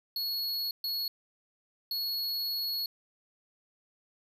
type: tone bursts at uneven times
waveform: square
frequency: 4347 Hz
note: C#8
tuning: 35 cents flat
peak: -31 dBFS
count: 3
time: 0.16-0.71 / 0.84-1.08 / 1.91-2.86 s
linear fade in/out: 2 ms
effects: none